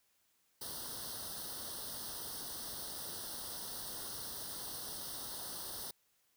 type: noise with comb filter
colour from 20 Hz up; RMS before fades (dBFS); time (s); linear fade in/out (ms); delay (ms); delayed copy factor
white; -44; 0.61-5.91; 5; 0.21; +1
effects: white hiss -75 dBFS RMS until 6.36 s